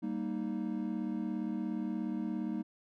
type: chord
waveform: triangle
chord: Eb major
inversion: first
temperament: equal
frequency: 196 / 233.1 / 311.1 Hz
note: G3 / Bb3 / Eb4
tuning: 0 / 0 / 0 cents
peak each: -36 / -35 / -36 dBFS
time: 0.02-2.63 s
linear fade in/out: 20 ms
effects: none